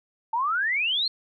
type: exponential sweep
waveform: sine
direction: up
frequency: 880 to 4324 Hz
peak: -22 dBFS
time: 0.33-1.08 s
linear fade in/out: 5 ms
effects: none